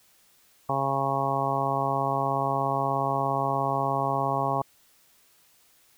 harmonic tone, 136.9 Hz, C#3, 21 cents flat, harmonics 1 / 2 / 3 / 4 / 5 / 6 / 7 / 8, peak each -32 / -36 / -35 / -34 / -30 / -30 / -32 / -30 dBFS, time 0.69-4.62 s, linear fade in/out 5 ms, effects white hiss -61 dBFS RMS until 5.97 s

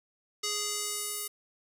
square tone with band-pass filter sweep, 415.3 Hz, G#4, in tune, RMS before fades -34 dBFS, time 0.43-1.28 s, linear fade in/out 10 ms, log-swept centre 5600 to 12000 Hz, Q 1.4, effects none

